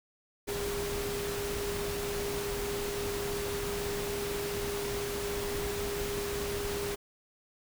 sine tone in noise, 405.6 Hz, G#4, 41 cents flat, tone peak -34 dBFS, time 0.47-6.96 s, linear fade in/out 20 ms, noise pink, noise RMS -37 dBFS, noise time 0.47-6.96 s, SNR 0 dB, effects none

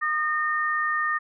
sine tone pair together, 1223 / 1829.2 Hz, D#6 / A#6, -30 / -33 cents, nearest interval perfect fifth, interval 697 cents, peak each -25 dBFS, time 0.01-1.19 s, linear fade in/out 20 ms, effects none

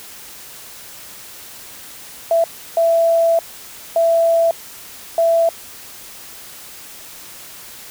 sine tone bursts at uneven times, 666 Hz, E5, 18 cents sharp, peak -11 dBFS, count 4, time 2.31-2.44 / 2.77-3.39 / 3.96-4.51 / 5.18-5.49 s, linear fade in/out 2 ms, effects white hiss -37 dBFS RMS until 7.9 s

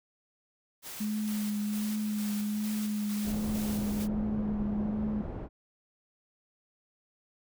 white noise with tremolo, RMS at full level -42 dBFS, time 0.82-4.08 s, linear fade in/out 50 ms, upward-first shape square, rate 2.2 Hz, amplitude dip 35%
sine tone with vibrato, 210.6 Hz, G#3, 24 cents sharp, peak -29 dBFS, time 1-5.22 s, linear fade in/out 10 ms, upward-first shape triangle, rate 1.3 Hz, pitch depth 26 cents each way
pink low-pass noise, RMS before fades -38 dBFS, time 3.23-5.49 s, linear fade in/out 50 ms, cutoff 620 Hz, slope 12 dB/octave
effects none

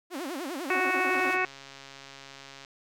sawtooth tone with vibrato, 310.2 Hz, D#4, 5 cents flat, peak -29 dBFS, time 0.1-1.38 s, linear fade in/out 50 ms, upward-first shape sine, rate 10 Hz, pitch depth 300 cents each way
harmonic tone, 370 Hz, F#4, in tune, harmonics 1 / 2 / 3 / 4 / 5 / 6 / 7, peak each -32 / -32 / -32 / -32 / -32 / -32 / -32 dBFS, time 0.7-1.45 s, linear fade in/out 2 ms
click train, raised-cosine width 0.2 ms, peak -28 dBFS, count 209, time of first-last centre 1.13-2.648 s, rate 137 Hz
effects none

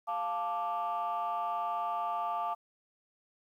sine chord, D minor, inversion first, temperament equal, 698.5 / 880 / 1174.7 Hz, F5 / A5 / D6, 0 / 0 / 0 cents, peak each -34 dBFS, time 0.07-2.55 s, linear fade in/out 20 ms, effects tanh soft clip ceiling -26 dBFS + 11-bit

